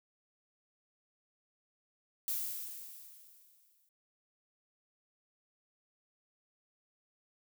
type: noise with exponential decay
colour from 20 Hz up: violet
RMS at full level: -34 dBFS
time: 2.28-3.89 s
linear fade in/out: 1 ms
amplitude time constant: 350 ms
effects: none